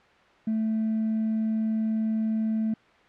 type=tone with hard clipping; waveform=triangle; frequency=220 Hz; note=A3; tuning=in tune; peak=-23 dBFS; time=0.47-2.74 s; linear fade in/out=5 ms; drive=2 dB; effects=white hiss -56 dBFS RMS until 3.08 s + low-pass 2000 Hz 12 dB/octave